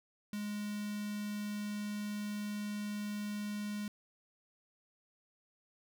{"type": "tone with notch filter", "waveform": "square", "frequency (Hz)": 207.7, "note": "G#3", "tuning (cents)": 0, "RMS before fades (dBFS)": -39, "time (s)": [0.33, 3.88], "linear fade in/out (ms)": 2, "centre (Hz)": 720, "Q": 0.73, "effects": []}